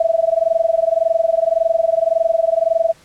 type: tone with amplitude modulation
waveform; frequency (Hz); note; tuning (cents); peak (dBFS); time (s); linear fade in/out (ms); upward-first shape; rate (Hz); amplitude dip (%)
sine; 659.3; E5; 0; -9; 0-2.93; 5; sine; 21.8; 95
effects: pink hiss -49 dBFS RMS until 3.04 s + low-pass 10000 Hz 12 dB/octave